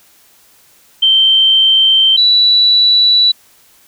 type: tone pair in turn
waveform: sine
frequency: 3123 / 3945 Hz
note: G7 / B7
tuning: -7 / -3 cents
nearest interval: major third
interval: 404 cents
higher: second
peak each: -6 dBFS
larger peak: neither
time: 1.02-2.17 / 2.17-3.32 s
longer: neither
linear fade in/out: 10 ms
effects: white hiss -48 dBFS RMS until 3.87 s